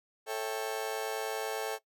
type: chord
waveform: 35% pulse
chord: A dominant seventh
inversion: none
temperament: just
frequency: 440 / 550 / 660 / 792 Hz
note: A4 / C#5 / E5 / G5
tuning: 0 / -14 / +2 / +18 cents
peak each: -34 / -39 / -39 / -38 dBFS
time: 0.26-1.79 s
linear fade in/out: 50 ms
effects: noise-tail reverb RT60 0.1 s tail -19 dB re dry